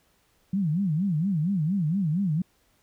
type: tone with vibrato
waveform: sine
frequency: 174.1 Hz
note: F3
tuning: 5 cents flat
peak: -22 dBFS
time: 0.53-2.42 s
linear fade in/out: 5 ms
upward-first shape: sine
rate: 4.3 Hz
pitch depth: 270 cents each way
effects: pink hiss -66 dBFS RMS until 2.82 s